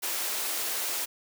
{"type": "high-pass noise", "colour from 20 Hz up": "white", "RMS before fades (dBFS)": -31, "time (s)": [0.02, 1.06], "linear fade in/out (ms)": 20, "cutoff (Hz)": 300, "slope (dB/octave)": 24, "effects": []}